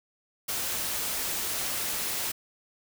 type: noise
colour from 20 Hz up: white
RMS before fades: -31 dBFS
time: 0.48-2.32 s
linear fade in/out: 10 ms
effects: none